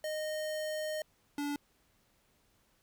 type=tone pair in turn; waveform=square; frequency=617 / 288.6 Hz; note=D#5 / D4; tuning=-15 / -30 cents; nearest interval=octave + minor second; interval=1315 cents; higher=first; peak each=-35 / -34 dBFS; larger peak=second; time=0.04-1.02 / 1.38-1.56 s; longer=first; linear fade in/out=2 ms; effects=pink hiss -71 dBFS RMS until 2.82 s